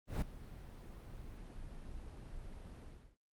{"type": "noise with ADSR envelope", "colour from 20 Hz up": "brown", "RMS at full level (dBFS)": -32, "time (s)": [0.07, 3.17], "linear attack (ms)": 150, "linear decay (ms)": 4, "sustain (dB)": -17, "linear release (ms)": 350, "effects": ["Opus 32 kbps"]}